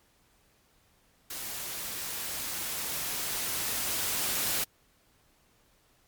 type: noise with level ramp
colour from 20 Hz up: white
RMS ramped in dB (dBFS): -38 to -29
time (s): 1.3-4.64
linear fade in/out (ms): 5
effects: pink hiss -66 dBFS RMS until 6.07 s + MP3 96 kbps